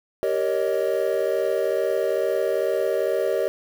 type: chord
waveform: triangle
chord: Eb dominant seventh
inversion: first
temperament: just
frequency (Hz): 388.9 / 466.7 / 560 / 622.3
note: G4 / Bb4 / Db5 / Eb5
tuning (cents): -14 / +2 / +18 / 0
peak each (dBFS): -24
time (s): 0.23-3.48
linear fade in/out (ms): 0
effects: 7-bit